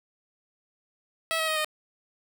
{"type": "tone with pitch steps", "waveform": "10% pulse", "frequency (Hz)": [650, 638.5, 627.1, 616], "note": ["E5", "D#5", "D#5", "D#5"], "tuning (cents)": [-24, 45, 13, -17], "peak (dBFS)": -17, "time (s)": [1.31, 1.646], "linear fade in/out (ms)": 0, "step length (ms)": 84, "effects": []}